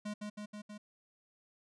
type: tone with echo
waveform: square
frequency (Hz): 209.1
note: G#3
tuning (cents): +12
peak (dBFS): -38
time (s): 0.05-0.14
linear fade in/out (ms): 10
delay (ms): 160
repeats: 4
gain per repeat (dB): -2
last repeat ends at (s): 0.78
effects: resampled to 22050 Hz